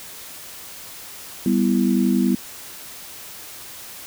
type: chord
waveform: sine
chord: E minor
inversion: first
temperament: equal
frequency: 196 / 246.9 / 329.6 Hz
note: G3 / B3 / E4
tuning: 0 / 0 / 0 cents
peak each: -19 / -19 / -23 dBFS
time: 1.46-2.35 s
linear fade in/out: 2 ms
effects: white hiss -38 dBFS RMS until 4.06 s